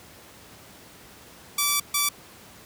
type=tone bursts at uneven times; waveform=5% pulse; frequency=1158 Hz; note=D6; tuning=25 cents flat; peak=-9 dBFS; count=2; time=1.58-1.8 / 1.94-2.09 s; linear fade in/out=5 ms; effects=pink hiss -48 dBFS RMS until 2.65 s + high-pass 80 Hz 12 dB/octave